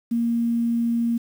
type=tone with quantisation; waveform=sine; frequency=233.5 Hz; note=A#3; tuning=3 cents sharp; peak=-19 dBFS; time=0.11-1.18 s; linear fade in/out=10 ms; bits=8; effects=none